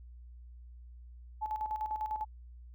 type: tone with tremolo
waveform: sine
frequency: 862 Hz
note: A5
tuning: 36 cents flat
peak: -31 dBFS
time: 1.41-2.25 s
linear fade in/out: 20 ms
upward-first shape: square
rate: 10 Hz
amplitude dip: 60%
effects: added 60 Hz sine -48 dBFS peak until 2.74 s